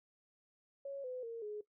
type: tone with pitch steps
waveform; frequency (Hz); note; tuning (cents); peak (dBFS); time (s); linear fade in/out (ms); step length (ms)
sine; 554.4 / 505.5 / 460.8 / 420.2; C#5 / B4 / A#4 / G#4; 0 / +40 / -20 / +20; -40; 0.85-1.61; 5; 190
effects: noise-tail reverb RT60 0.1 s tail -17 dB re dry